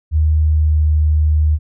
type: tone with pitch glide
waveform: sine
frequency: 77.4 to 76.6 Hz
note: D#2 to D#2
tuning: -9 to -27 cents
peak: -10 dBFS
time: 0.11-1.59 s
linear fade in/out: 50 ms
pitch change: -18 cents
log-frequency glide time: 0.41-0.84 s
effects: none